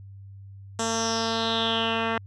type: tone with low-pass filter sweep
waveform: 10% pulse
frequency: 226.5 Hz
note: A#3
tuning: 50 cents flat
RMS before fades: -26 dBFS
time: 0.79-2.18 s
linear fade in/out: 2 ms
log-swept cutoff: 7200 to 2200 Hz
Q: 5.7
effects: added 98 Hz sine -41 dBFS peak until 2.26 s